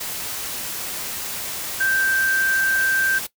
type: tone in noise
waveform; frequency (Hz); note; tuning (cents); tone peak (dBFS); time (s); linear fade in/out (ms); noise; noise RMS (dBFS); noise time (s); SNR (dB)
sine; 1568; G6; 0; -17; 1.8-3.19; 10; white; -29; 0-3.27; +9
effects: noise-tail reverb RT60 0.1 s tail -18 dB re dry